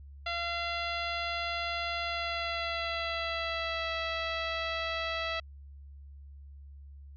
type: tone with pitch glide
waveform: 10% pulse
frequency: 685 to 657.1 Hz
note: F5 to E5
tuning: -34 to -6 cents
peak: -23 dBFS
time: 0.26-5.4 s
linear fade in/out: 5 ms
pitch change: -72 cents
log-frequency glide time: 2.03-3.92 s
effects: added 70 Hz sine -46 dBFS peak until 7.16 s + resampled to 11025 Hz